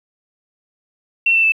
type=tone with pitch steps; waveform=sine; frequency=2711 / 2674 / 2637 Hz; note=E7 / E7 / E7; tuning=+48 / +24 / 0 cents; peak=-11 dBFS; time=1.26-1.521 s; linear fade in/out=5 ms; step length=87 ms; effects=8-bit